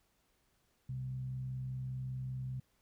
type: tone with frequency modulation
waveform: sine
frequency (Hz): 129.2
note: C3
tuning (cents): -21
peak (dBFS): -37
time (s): 0.89-2.6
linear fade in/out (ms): 5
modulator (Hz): 65.1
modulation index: 0.29
effects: pink hiss -75 dBFS RMS until 2.81 s